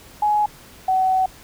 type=tone pair in turn; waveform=sine; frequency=839 / 753.1 Hz; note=G#5 / F#5; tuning=+17 / +30 cents; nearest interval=major second; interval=187 cents; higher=first; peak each=-15 dBFS; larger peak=neither; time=0.22-0.46 / 0.88-1.26 s; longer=second; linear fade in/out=5 ms; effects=pink hiss -45 dBFS RMS until 1.43 s